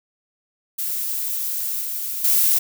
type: noise with level steps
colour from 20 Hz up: violet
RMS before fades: -25 / -27 / -17 dBFS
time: 0.78-2.59 s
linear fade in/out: 10 ms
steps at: 1.81 / 2.24 s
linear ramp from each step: 5 ms
effects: none